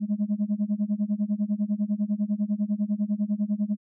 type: tone with tremolo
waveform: sine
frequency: 207.7 Hz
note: G#3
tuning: in tune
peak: -18 dBFS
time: 0-3.77 s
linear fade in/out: 50 ms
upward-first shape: sine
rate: 10 Hz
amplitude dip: 95%
effects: tanh soft clip ceiling -19 dBFS